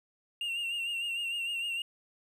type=tone with vibrato; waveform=triangle; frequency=2780 Hz; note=F7; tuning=9 cents flat; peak=-30 dBFS; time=0.41-1.82 s; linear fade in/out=2 ms; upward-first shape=sine; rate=6.6 Hz; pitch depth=47 cents each way; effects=none